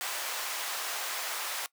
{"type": "high-pass noise", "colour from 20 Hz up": "pink", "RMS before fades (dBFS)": -35, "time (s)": [0.01, 1.66], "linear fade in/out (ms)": 0, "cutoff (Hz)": 820, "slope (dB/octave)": 12, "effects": ["noise-tail reverb RT60 0.1 s tail -20 dB re dry", "high-pass 400 Hz 12 dB/octave"]}